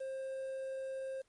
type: tone with quantisation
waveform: triangle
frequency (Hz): 531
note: C5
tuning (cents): +25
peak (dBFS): -36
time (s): 0-1.22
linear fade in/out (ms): 10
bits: 10
effects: pink hiss -75 dBFS RMS until 1.28 s + MP3 48 kbps